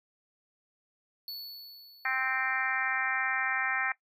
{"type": "tone with exponential decay", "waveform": "square", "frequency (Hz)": 4435, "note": "C#8", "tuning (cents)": 0, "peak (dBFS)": -36, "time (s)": [1.28, 2.99], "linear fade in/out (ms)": 1, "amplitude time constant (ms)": 370}
{"type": "harmonic tone", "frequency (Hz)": 261.6, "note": "C4", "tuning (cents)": 0, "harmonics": [3, 4, 5, 6, 7, 8, 9], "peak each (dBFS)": [-37, -41, -36, -35, -32, -36, -38], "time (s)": [2.05, 3.92], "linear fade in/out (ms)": 2}
{"effects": ["noise-tail reverb RT60 0.1 s tail -18 dB re dry"]}